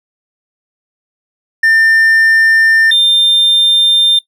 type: tone pair in turn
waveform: triangle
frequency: 1800 / 3600 Hz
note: A6 / A7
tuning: +39 / +39 cents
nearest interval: octave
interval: 1200 cents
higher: second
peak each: -5 dBFS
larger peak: neither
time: 1.63-2.91 / 2.91-4.19 s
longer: neither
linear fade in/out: 5 ms
effects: noise-tail reverb RT60 0.1 s tail -18 dB re dry